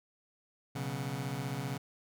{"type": "chord", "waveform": "sawtooth", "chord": "B suspended second", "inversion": "none", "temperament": "just", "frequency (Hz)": [123.47, 138.9, 185.21], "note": ["B2", "C#3", "F#3"], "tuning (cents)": [0, 4, 2], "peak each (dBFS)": [-35, -33, -39], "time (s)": [0.75, 1.78], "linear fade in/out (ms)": 10, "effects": []}